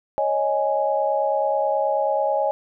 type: chord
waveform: sine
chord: C# suspended second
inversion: none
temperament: just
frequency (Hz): 554.4 / 623.7 / 831.5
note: C#5 / D#5 / G#5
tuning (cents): 0 / +4 / +2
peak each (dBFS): -23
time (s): 0.18-2.51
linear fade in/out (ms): 0
effects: none